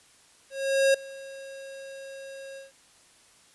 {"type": "tone with ADSR envelope", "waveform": "square", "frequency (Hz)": 543, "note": "C#5", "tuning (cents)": -36, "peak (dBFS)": -18, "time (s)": [0.5, 2.72], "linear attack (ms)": 440, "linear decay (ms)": 6, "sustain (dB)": -22, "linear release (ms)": 150, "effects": ["white hiss -58 dBFS RMS until 3.54 s", "resampled to 24000 Hz"]}